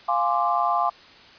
sine chord, D half-diminished seventh, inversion first, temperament equal, 698.5 / 830.6 / 1046.5 / 1174.7 Hz, F5 / Ab5 / C6 / D6, 0 / 0 / 0 / 0 cents, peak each -24 / -26 / -25 / -25 dBFS, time 0.08-0.9 s, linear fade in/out 10 ms, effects white hiss -48 dBFS RMS until 1.38 s + resampled to 11025 Hz

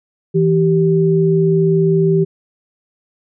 sine tone pair together, 163.43 / 388.7 Hz, E3 / G4, -15 / -15 cents, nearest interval octave + minor third, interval 1500 cents, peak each -13 dBFS, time 0.34-2.25 s, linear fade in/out 20 ms, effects none

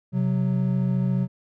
triangle tone pair together, 130.81 / 185 Hz, C3 / F#3, 0 / 0 cents, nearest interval tritone, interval 600 cents, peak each -21 dBFS, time 0.12-1.28 s, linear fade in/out 50 ms, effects none

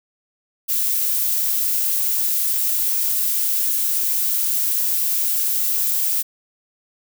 violet noise, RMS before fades -20 dBFS, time 0.68-6.23 s, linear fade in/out 20 ms, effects none

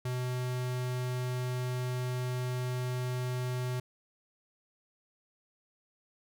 square tone, 125.7 Hz, B2, 31 cents sharp, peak -32 dBFS, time 0.05-3.8 s, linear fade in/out 5 ms, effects none

